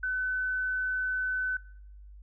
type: tone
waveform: sine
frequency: 1511 Hz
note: F#6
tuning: 36 cents sharp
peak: -28 dBFS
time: 0.03-1.57 s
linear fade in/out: 5 ms
effects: noise-tail reverb RT60 0.7 s tail -21 dB re dry + added 50 Hz sine -46 dBFS peak until 2.22 s